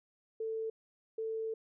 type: tone bursts at uneven times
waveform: sine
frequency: 444.6 Hz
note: A4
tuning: 18 cents sharp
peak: -34 dBFS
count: 2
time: 0.4-0.7 / 1.18-1.54 s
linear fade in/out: 5 ms
effects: none